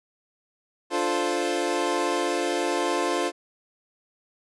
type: chord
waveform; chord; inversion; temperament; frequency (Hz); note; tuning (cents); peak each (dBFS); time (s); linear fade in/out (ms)
25% pulse; D minor seventh; none; equal; 293.7 / 349.2 / 440 / 523.3; D4 / F4 / A4 / C5; 0 / 0 / 0 / 0; -27 / -23 / -27 / -26; 0.9-3.32; 50
effects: resampled to 24000 Hz